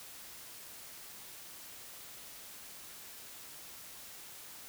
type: silence
effects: white hiss -50 dBFS RMS until 4.68 s